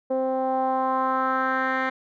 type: tone with low-pass filter sweep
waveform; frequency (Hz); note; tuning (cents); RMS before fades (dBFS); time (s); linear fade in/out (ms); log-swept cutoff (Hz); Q
10% pulse; 261.6; C4; 0; -24; 0.1-1.9; 10; 540 to 2100; 3
effects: none